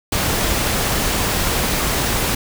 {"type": "noise", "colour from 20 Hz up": "pink", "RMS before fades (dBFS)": -19, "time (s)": [0.12, 2.35], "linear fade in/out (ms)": 5, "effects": []}